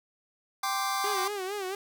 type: chord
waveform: sawtooth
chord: G suspended fourth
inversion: none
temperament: just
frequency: 784 / 1045.3 / 1176 Hz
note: G5 / C6 / D6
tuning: 0 / -2 / +2 cents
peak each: -28 / -30 / -27 dBFS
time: 0.63-1.28 s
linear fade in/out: 5 ms
type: tone with vibrato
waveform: sawtooth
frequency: 392 Hz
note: G4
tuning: in tune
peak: -28 dBFS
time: 1.04-1.75 s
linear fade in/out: 2 ms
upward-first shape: sine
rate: 4.4 Hz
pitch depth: 110 cents each way
effects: none